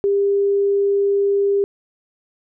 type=tone; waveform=sine; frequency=400 Hz; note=G4; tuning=35 cents sharp; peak=-14 dBFS; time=0.04-1.64 s; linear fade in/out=0 ms; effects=none